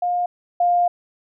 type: tone pair in turn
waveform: sine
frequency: 710 / 703.9 Hz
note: F5 / F5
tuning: +28 / +13 cents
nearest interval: unison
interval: 15 cents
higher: first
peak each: -18 / -14 dBFS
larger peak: second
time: 0.02-0.26 / 0.6-0.88 s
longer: second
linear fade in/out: 5 ms
effects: none